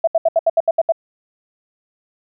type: tone bursts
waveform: sine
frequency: 659.3 Hz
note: E5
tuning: in tune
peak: -10 dBFS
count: 9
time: 0.04-0.922 s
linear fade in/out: 5 ms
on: 34 ms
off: 72 ms
effects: none